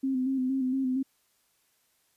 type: tone with vibrato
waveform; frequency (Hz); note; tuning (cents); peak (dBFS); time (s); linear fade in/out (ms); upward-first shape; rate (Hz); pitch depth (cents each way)
sine; 261.6; C4; 0; -25; 0.03-1.03; 10; square; 4.3; 38
effects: white hiss -70 dBFS RMS until 2.16 s + resampled to 32000 Hz